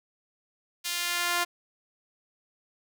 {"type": "tone with high-pass filter sweep", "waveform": "sawtooth", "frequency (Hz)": 349.2, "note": "F4", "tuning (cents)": 0, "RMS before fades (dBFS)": -29, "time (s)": [0.84, 1.45], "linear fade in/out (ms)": 20, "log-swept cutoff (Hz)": [3400, 950], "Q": 0.87, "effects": []}